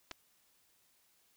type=clicks; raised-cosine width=0.2 ms; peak=-26 dBFS; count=2; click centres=0.112 / 0.115 s; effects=white hiss -71 dBFS RMS until 1.36 s